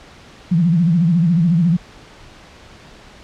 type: tone with vibrato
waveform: sine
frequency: 169.6 Hz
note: E3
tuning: 50 cents sharp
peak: -11 dBFS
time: 0.51-1.77 s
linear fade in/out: 10 ms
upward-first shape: sine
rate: 14 Hz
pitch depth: 130 cents each way
effects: pink hiss -42 dBFS RMS until 3.23 s + low-pass 5000 Hz 12 dB/octave

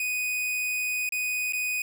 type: tone with dropouts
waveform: 45% pulse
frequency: 2489 Hz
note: D#7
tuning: in tune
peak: -26 dBFS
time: 0-1.82 s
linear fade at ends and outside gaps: 2 ms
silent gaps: 1.091-1.122 / 1.524-1.533 s
effects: none

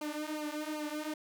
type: tone with flanger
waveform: sawtooth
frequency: 303 Hz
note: D#4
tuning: 46 cents flat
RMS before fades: -38 dBFS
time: 0.01-1.14 s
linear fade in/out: 5 ms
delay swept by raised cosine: 0.54 to 4.44 ms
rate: 2.6 Hz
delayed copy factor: -0.85
effects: none

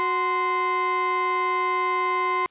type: tone pair together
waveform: 35% pulse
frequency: 368.4 / 1042 Hz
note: F#4 / C6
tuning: -7 / -7 cents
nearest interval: octave + tritone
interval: 1800 cents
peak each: -27 / -20 dBFS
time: 0-2.46 s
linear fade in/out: 0 ms
effects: white hiss -61 dBFS RMS until 2.5 s + resampled to 8000 Hz

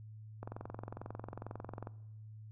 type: click train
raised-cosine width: 1 ms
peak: -29 dBFS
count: 33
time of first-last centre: 0.43-1.871 s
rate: 22.2 Hz
effects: noise-tail reverb RT60 1.0 s tail -20 dB re dry + added 108 Hz sine -48 dBFS peak until 2.51 s

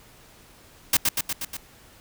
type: noise with echo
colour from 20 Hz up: white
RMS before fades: -18 dBFS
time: 0.93-0.97 s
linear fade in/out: 5 ms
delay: 120 ms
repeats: 5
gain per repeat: -3 dB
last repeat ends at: 1.57 s
effects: pink hiss -52 dBFS RMS until 2 s

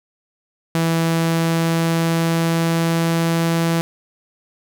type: tone with pitch glide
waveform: sawtooth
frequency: 164.81 to 166.34 Hz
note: E3 to E3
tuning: 0 to +16 cents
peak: -12 dBFS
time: 0.75-3.81 s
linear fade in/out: 0 ms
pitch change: +16 cents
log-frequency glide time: 1.02-3.59 s
effects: none

